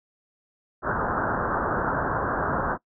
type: low-pass noise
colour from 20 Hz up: white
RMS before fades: -26 dBFS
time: 0.82-2.78 s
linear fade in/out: 50 ms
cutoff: 1600 Hz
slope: 96 dB/octave
effects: noise-tail reverb RT60 0.1 s tail -22 dB re dry